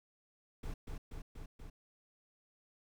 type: noise with echo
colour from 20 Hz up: brown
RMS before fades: -41 dBFS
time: 0.63-0.74 s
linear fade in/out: 5 ms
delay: 240 ms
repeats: 4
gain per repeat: -2 dB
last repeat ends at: 1.7 s
effects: none